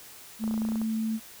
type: tone with pitch glide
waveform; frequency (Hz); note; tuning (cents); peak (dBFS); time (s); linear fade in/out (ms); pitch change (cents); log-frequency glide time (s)
sine; 220 to 221.4; A3 to A3; 0 to +11; -26; 0.39-1.2; 50; +11; 0.62-0.71
type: clicks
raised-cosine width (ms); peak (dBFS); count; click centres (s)
1; -26; 11; 0.44 / 0.478 / 0.511 / 0.541 / 0.578 / 0.619 / 0.651 / 0.688 / 0.72 / 0.757 / 0.816
effects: white hiss -48 dBFS RMS until 1.4 s